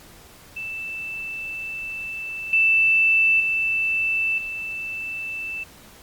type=tone with level steps; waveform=sine; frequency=2651 Hz; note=E7; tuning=9 cents sharp; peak=-28 / -14 / -19 / -27 dBFS; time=0.56-5.64 s; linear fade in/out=10 ms; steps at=2.53 / 3.4 / 4.38 s; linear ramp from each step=2 ms; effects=pink hiss -47 dBFS RMS until 6.02 s + MP3 96 kbps

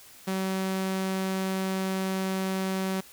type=tone; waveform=sawtooth; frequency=190 Hz; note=F#3; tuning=46 cents sharp; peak=-23 dBFS; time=0.27-3.01 s; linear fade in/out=10 ms; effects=white hiss -51 dBFS RMS until 3.12 s

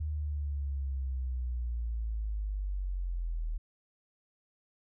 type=linear sweep; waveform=sine; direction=down; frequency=77 to 38.88 Hz; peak=-31 dBFS; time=0-3.58 s; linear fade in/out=10 ms; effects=none

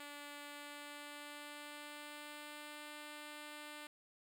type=tone with pitch glide; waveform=5% pulse; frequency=290.4 to 297.9 Hz; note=D4 to D4; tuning=-19 to +25 cents; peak=-37 dBFS; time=0-3.87 s; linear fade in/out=2 ms; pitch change=+44 cents; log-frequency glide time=0.41-2.94 s; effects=none

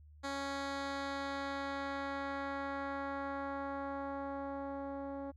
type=tone with low-pass filter sweep; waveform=10% pulse; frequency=277.1 Hz; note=C#4; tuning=1 cent flat; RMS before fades=-40 dBFS; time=0.23-5.32 s; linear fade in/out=20 ms; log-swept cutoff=6500 to 580 Hz; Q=0.87; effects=added 75 Hz sine -55 dBFS peak until 5.36 s

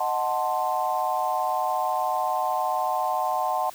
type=chord; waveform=sine; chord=D# diminished seventh; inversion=none; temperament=equal; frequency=622.3 / 740 / 880 / 1046.5 Hz; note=D#5 / F#5 / A5 / C6; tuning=0 / 0 / 0 / 0 cents; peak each=-31 / -26 / -28 / -29 dBFS; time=0-3.7 s; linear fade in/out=5 ms; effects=white hiss -46 dBFS RMS until 3.74 s

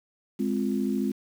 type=chord; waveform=sine; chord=F minor; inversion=first; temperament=equal; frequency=207.7 / 261.6 / 349.2 Hz; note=Ab3 / C4 / F4; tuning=0 / 0 / 0 cents; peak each=-27 / -28 / -32 dBFS; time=0.39-1.12 s; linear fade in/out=10 ms; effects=8-bit

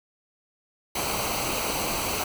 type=noise with comb filter; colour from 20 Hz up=pink; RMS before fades=-28 dBFS; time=0.95-2.24 s; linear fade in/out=5 ms; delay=0.57 ms; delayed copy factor=-0.65; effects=none

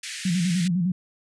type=band-pass noise; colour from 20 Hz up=pink; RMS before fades=-35 dBFS; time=0.03-0.68 s; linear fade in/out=5 ms; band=1700 to 9600 Hz; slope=48 dB/octave
type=tone with vibrato; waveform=sine; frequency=177.7 Hz; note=F3; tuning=30 cents sharp; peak=-20 dBFS; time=0.25-0.92 s; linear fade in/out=5 ms; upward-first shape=square; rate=9.9 Hz; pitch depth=88 cents each way
effects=none

